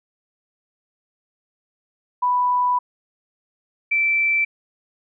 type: tone pair in turn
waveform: sine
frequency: 989 / 2332 Hz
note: B5 / D7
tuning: +2 / -13 cents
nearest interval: octave + minor third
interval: 1485 cents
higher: second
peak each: -16 dBFS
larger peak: neither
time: 2.22-2.79 / 3.91-4.45 s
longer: first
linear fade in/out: 10 ms
effects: none